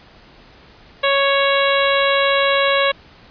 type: harmonic tone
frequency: 554.4 Hz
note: C#5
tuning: in tune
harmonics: 1 / 2 / 3 / 4 / 5 / 6 / 7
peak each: -17 / -20 / -22 / -23 / -24 / -25 / -25 dBFS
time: 1.03-2.92 s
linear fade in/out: 10 ms
effects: pink hiss -46 dBFS RMS until 3.3 s + resampled to 11025 Hz